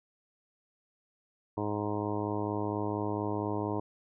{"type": "harmonic tone", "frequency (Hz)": 104.3, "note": "G#2", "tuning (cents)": 8, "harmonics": [1, 2, 3, 4, 5, 6, 7, 8, 9, 10], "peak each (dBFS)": [-37, -40, -35, -37, -42, -42, -43, -46, -39, -45], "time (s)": [1.57, 3.8], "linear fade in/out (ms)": 5, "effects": []}